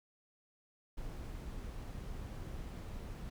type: noise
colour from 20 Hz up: brown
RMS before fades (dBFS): -44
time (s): 0.97-3.3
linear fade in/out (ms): 10
effects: none